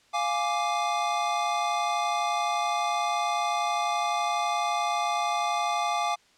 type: chord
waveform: square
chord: D diminished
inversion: first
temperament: equal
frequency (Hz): 698.5 / 830.6 / 1174.7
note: F5 / Ab5 / D6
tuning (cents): 0 / 0 / 0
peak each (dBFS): -30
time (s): 0.13-6.16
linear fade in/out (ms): 20
effects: white hiss -61 dBFS RMS until 6.37 s + low-pass 6000 Hz 12 dB/octave